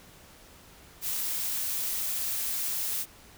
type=noise; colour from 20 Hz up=blue; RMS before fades=-31 dBFS; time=1.01-3.06 s; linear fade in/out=50 ms; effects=pink hiss -53 dBFS RMS until 3.37 s